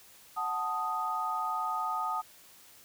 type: chord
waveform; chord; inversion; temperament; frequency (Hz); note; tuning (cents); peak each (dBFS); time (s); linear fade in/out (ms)
sine; D# diminished; first; equal; 740 / 880 / 1244.5; F#5 / A5 / D#6; 0 / 0 / 0; -37 / -35 / -32; 0.36-2.22; 20
effects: white hiss -56 dBFS RMS until 2.84 s